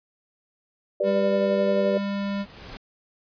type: chord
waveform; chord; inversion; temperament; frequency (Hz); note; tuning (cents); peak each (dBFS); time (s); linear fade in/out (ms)
sine; G major; none; just; 392 / 490 / 588; G4 / B4 / D5; 0 / -14 / +2; -27 / -27 / -22; 1-1.98; 5
type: tone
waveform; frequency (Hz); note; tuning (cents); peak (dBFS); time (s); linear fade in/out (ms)
square; 199.8; G3; +33; -26; 1.03-2.46; 50
type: noise with exponential growth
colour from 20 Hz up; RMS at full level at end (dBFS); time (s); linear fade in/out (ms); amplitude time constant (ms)
pink; -38; 1.57-2.77; 0; 260
effects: resampled to 11025 Hz